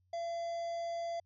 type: harmonic tone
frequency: 679 Hz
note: F5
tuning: 49 cents flat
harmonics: 1 / 3 / 5 / 7 / 9 / 10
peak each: -35 / -55 / -58 / -57 / -63 / -67 dBFS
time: 0.13-1.2 s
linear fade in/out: 5 ms
effects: added 91 Hz sine -70 dBFS peak until 1.25 s